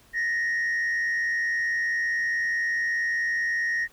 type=tone with frequency modulation; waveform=sine; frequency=1864.7 Hz; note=A#6; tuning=in tune; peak=-21 dBFS; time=0.13-3.88 s; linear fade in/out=50 ms; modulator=90.2 Hz; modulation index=0.59; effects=tanh soft clip ceiling -22 dBFS + pink hiss -57 dBFS RMS until 3.92 s